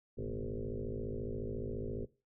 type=tone with frequency modulation; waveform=sine; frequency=183.9 Hz; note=F#3; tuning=10 cents flat; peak=-36 dBFS; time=0.17-2.06 s; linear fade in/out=20 ms; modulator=54.4 Hz; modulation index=5.5; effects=noise-tail reverb RT60 0.3 s tail -18 dB re dry